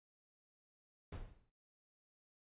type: noise with exponential decay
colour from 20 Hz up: brown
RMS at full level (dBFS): -40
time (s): 1.12-1.5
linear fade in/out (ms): 5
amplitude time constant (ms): 82
effects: noise-tail reverb RT60 0.3 s tail -19 dB re dry + resampled to 8000 Hz